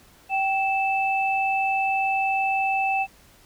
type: tone pair together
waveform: sine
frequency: 776.8 / 2637 Hz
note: G5 / E7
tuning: -16 / 0 cents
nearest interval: octave + major sixth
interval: 2116 cents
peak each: -22 / -25 dBFS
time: 0.29-3.07 s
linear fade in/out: 50 ms
effects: pink hiss -54 dBFS RMS until 3.45 s